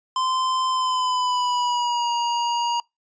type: tone with pitch glide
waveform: square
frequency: 1034 to 948.2 Hz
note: C6 to A#5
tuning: -21 to +29 cents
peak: -21 dBFS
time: 0.16-2.8 s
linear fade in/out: 2 ms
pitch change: -150 cents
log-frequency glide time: 0.7-2.11 s
effects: noise-tail reverb RT60 0.2 s tail -26 dB re dry + resampled to 16000 Hz